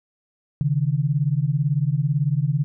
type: beating tone pair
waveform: sine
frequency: 135.9 / 153.9 Hz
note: C#3 / D#3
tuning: -34 / -19 cents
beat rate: 18 Hz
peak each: -21 dBFS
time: 0.61-2.64 s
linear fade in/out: 0 ms
effects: none